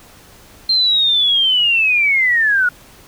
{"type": "linear sweep", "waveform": "sine", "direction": "down", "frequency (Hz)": [4183, 1422], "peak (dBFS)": -11, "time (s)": [0.69, 2.69], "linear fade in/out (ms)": 5, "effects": ["pink hiss -44 dBFS RMS until 3.07 s"]}